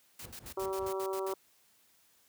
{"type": "noise bursts", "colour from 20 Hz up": "white", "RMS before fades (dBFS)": -46, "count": 9, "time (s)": [0.19, 1.331], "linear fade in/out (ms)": 5, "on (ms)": 69, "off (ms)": 65}
{"type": "noise with tremolo", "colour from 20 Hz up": "brown", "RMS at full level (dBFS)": -46, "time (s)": [0.22, 0.95], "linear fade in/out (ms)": 10, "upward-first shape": "sine", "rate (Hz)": 5.2, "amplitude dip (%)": 95}
{"type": "harmonic tone", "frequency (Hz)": 191.7, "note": "G3", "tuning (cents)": -38, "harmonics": [2, 3, 4, 5, 6, 7], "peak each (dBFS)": [-34, -41, -46, -42, -44, -50], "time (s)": [0.57, 1.34], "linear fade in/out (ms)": 5}
{"effects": ["white hiss -67 dBFS RMS until 2.28 s", "high-pass 60 Hz 12 dB/octave"]}